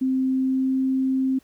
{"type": "tone with pitch glide", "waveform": "sine", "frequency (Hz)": [261.6, 263.4], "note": ["C4", "C4"], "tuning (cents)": [0, 12], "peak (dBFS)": -19, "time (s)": [0.01, 1.39], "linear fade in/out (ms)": 10, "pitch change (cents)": 12, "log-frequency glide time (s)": [0.27, 0.79], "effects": ["pink hiss -60 dBFS RMS until 1.43 s"]}